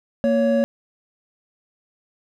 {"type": "tone pair together", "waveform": "triangle", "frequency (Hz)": [232.1, 559.4], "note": ["A#3", "C#5"], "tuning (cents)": [-7, 16], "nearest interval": "octave + minor third", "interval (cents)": 1523, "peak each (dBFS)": [-17, -16], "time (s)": [0.24, 0.64], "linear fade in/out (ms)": 0, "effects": []}